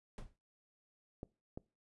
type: noise with exponential decay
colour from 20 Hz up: brown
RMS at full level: -39 dBFS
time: 0.18-0.36 s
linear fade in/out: 1 ms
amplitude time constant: 38 ms
type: clicks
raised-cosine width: 2 ms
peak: -30 dBFS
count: 2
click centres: 1.231 / 1.575 s
effects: noise-tail reverb RT60 0.3 s tail -23 dB re dry + resampled to 24000 Hz